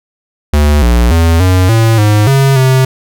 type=tone with pitch steps; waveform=square; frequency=73.9 / 59.4 / 82.8 / 92.2 / 113 / 105.2 / 136.2 / 130.9 Hz; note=D2 / A#1 / E2 / F#2 / A2 / G#2 / C#3 / C3; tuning=+11 / +33 / +8 / -6 / +47 / +23 / -30 / +1 cents; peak=-6 dBFS; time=0.53-2.85 s; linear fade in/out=5 ms; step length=290 ms; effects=none